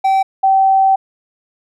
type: tone pair in turn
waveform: triangle / sine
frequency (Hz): 772 / 772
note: G5 / G5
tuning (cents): -27 / -27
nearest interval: unison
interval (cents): 0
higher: neither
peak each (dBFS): -8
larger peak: neither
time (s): 0.04-0.23 / 0.43-0.96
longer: second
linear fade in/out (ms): 10
effects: none